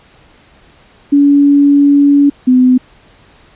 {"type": "tone pair in turn", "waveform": "sine", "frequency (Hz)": [284.5, 253.5], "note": ["C#4", "B3"], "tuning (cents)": [45, 45], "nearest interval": "major second", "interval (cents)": 200, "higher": "first", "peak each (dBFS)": -4, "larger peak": "neither", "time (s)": [[1.12, 2.3], [2.47, 2.78]], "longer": "first", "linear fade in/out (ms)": 10, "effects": ["pink hiss -45 dBFS RMS until 3.55 s", "resampled to 8000 Hz"]}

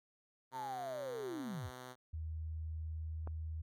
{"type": "tone with pitch glide", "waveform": "5% pulse", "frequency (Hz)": [130.5, 126.78], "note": ["C3", "B2"], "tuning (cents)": [-4, 46], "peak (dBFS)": -37, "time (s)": [0.51, 1.96], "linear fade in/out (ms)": 50, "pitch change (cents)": -50, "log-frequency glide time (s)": [0.93, 1.76]}
{"type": "linear sweep", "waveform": "sine", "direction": "down", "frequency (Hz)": [931, 58.5], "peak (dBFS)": -40, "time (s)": [0.52, 1.71], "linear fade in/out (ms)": 50}
{"type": "tone", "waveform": "sine", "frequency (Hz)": 79.5, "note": "D#2", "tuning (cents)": 38, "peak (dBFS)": -39, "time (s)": [2.13, 3.62], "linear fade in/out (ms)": 10}
{"type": "click", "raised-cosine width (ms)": 1, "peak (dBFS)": -33, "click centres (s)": 3.274}
{"effects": []}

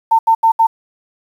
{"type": "tone bursts at uneven times", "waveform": "sine", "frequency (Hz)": 903, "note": "A5", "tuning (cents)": 45, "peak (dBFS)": -7, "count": 4, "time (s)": [[0.11, 0.19], [0.27, 0.35], [0.43, 0.52], [0.59, 0.67]], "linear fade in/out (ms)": 10, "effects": ["7-bit"]}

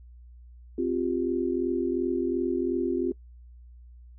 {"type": "chord", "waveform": "sine", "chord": "C suspended fourth", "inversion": "none", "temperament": "equal", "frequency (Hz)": [261.6, 349.2, 392], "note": ["C4", "F4", "G4"], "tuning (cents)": [0, 0, 0], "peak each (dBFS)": [-29, -27, -31], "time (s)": [0.78, 3.12], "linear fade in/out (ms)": 5, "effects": ["noise-tail reverb RT60 0.1 s tail -22 dB re dry", "added 60 Hz sine -46 dBFS peak until 4.18 s"]}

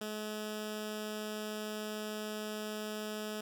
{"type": "tone with notch filter", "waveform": "10% pulse", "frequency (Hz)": 213.3, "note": "G#3", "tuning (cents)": 46, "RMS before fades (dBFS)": -40, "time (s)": [0.01, 3.41], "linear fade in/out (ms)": 5, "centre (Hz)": 960, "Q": 1.5, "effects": []}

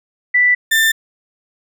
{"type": "tone pair in turn", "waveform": ["sine", "35% pulse"], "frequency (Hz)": [1975.5, 1786.8], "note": ["B6", "A6"], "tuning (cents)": [0, 26], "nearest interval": "major second", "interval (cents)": 174, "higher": "first", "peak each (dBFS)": -9, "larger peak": "neither", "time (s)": [[0.34, 0.55], [0.71, 0.92]], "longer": "neither", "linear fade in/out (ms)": 10, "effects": []}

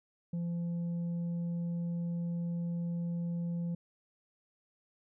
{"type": "tone with tanh clipping", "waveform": "triangle", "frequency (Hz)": 171.2, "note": "F3", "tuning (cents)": -34, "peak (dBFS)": -33, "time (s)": [0.33, 3.75], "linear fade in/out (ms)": 5, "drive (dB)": 8, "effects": []}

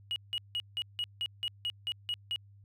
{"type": "tone bursts", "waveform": "triangle", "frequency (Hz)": 2900, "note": "F#7", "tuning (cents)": -35, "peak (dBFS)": -28, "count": 11, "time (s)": [0.11, 2.36], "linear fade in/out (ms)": 0, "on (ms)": 50, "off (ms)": 170, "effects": ["tanh soft clip ceiling -27 dBFS", "added 100 Hz sine -54 dBFS peak until 2.64 s"]}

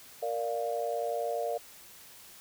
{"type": "chord", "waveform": "sine", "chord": "Bb major", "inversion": "none", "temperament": "equal", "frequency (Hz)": [466.2, 587.3, 698.5], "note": ["Bb4", "D5", "F5"], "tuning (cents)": [0, 0, 0], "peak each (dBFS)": -34, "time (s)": [0.22, 1.58], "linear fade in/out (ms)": 10, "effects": ["white hiss -52 dBFS RMS until 2.4 s"]}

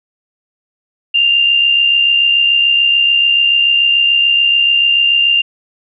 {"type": "tone with amplitude modulation", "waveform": "sine", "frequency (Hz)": 2794, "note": "F7", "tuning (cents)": 0, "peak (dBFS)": -6, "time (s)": [1.14, 5.42], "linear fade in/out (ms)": 10, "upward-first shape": "sine", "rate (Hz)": 66.9, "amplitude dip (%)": 45, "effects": []}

